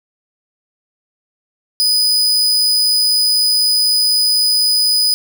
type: tone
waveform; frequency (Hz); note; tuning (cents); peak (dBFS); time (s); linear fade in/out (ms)
40% pulse; 4978; D#8; 0; -10; 1.8-5.14; 0
effects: none